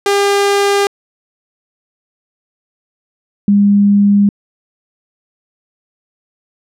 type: tone pair in turn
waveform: sawtooth / sine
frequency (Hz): 401.6 / 202.5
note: G4 / G#3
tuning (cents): +42 / -43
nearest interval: octave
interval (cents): 1185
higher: first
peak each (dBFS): -6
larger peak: neither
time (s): 0.06-0.87 / 3.48-4.29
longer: neither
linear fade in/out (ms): 2
effects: low-pass 10000 Hz 12 dB/octave